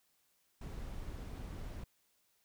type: noise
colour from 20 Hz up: brown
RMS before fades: -44 dBFS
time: 0.61-1.84 s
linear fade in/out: 5 ms
effects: white hiss -75 dBFS RMS until 2.44 s